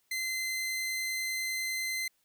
sawtooth tone, 2065 Hz, C7, 23 cents flat, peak -28 dBFS, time 0.11-2.08 s, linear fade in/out 5 ms, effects white hiss -73 dBFS RMS until 2.24 s

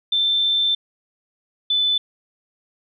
sine tone pair in turn, 3552 / 3507 Hz, A7 / A7, +16 / -6 cents, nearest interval unison, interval 22 cents, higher first, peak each -16 dBFS, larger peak neither, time 0.12-0.75 / 1.7-1.98 s, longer first, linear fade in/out 5 ms, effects none

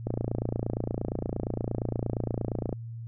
click train, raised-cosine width 2 ms, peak -16 dBFS, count 77, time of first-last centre 0.07-2.727 s, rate 28.6 Hz, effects added 115 Hz sine -36 dBFS peak until 3.07 s

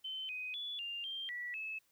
sine tone with pitch steps, 3070 / 2506 / 3432 / 2798 / 3172 / 1947 / 2599 Hz, G7 / D#7 / A7 / F7 / G7 / B6 / E7, -37 / +12 / -44 / +3 / +20 / -25 / -25 cents, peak -39 dBFS, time 0.04-1.79 s, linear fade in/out 10 ms, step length 250 ms, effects white hiss -74 dBFS RMS until 1.91 s

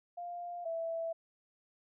sine tone pair in turn, 700 / 660.6 Hz, F5 / E5, +4 / +4 cents, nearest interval minor second, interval 100 cents, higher first, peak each -39 / -34 dBFS, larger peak second, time 0.17-0.65 / 0.65-1.13 s, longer neither, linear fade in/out 10 ms, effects none

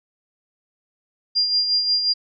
sine tone with tremolo, 4800 Hz, D8, 37 cents sharp, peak -15 dBFS, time 1.35-2.14 s, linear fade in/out 20 ms, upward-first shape sine, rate 5.6 Hz, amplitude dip 50%, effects none

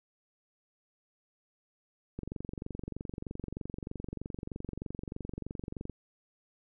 click train, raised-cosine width 3 ms, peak -25 dBFS, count 87, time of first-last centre 2.19-5.897 s, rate 23.2 Hz, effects none

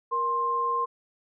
sine tone pair together, 471.3 / 1054.7 Hz, A#4 / C6, +19 / +14 cents, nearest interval octave + major second, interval 1395 cents, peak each -33 / -24 dBFS, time 0.11-0.86 s, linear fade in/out 20 ms, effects none

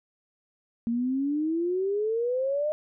sine exponential sweep, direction up, 228.6 to 617 Hz, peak -24 dBFS, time 0.87-2.72 s, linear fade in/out 0 ms, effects none

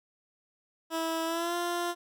15% pulse tone with pitch glide, 326.3 to 347.7 Hz, E4 to F4, -18 to -8 cents, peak -23 dBFS, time 0.9-1.95 s, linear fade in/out 50 ms, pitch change +110 cents, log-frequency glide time 1.25-1.55 s, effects none

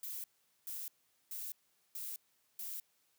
violet noise bursts, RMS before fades -43 dBFS, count 5, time 0.03-2.8 s, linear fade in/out 2 ms, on 210 ms, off 430 ms, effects white hiss -75 dBFS RMS until 3.18 s + high-pass 80 Hz 12 dB/octave

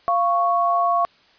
sine tone pair together, 694.1 / 1108.7 Hz, F5 / C#6, -11 / 0 cents, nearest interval minor sixth, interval 811 cents, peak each -19 dBFS, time 0.08-1.05 s, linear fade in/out 0 ms, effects white hiss -55 dBFS RMS until 1.38 s + resampled to 11025 Hz

